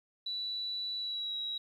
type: tone with pitch glide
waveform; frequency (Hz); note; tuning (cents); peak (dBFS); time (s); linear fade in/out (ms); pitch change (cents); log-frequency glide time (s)
sine; 3951 to 3861; B7 to B7; 0 to -40; -34; 0.26-1.58; 5; -40; 0.97-1.35
effects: 11-bit